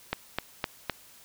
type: click train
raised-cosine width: 0.3 ms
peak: -11 dBFS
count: 4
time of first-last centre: 0.13-0.897 s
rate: 3.91 Hz
effects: white hiss -54 dBFS RMS until 1.24 s